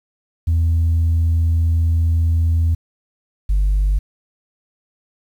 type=tone pair in turn; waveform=sine; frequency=82.5 / 49.28 Hz; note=E2 / G1; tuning=+2 / +10 cents; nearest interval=major sixth; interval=892 cents; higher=first; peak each=-11 dBFS; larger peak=neither; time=0.47-2.75 / 3.49-3.99 s; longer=first; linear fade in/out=10 ms; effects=tanh soft clip ceiling -11 dBFS + 8-bit